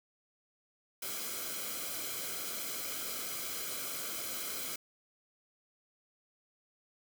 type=noise with comb filter; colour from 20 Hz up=white; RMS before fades=-39 dBFS; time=1.02-4.76 s; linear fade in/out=5 ms; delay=1.1 ms; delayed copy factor=-0.7; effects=none